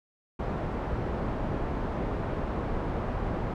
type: low-pass noise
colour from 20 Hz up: pink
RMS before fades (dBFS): -31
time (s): 0.39-3.54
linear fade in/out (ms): 5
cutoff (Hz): 990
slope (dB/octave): 12
effects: none